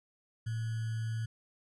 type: tone with sample-and-hold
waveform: sine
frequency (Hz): 112.6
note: A2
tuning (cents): +40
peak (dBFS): -32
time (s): 0.46-1.26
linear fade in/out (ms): 10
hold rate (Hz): 1575
effects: resampled to 24000 Hz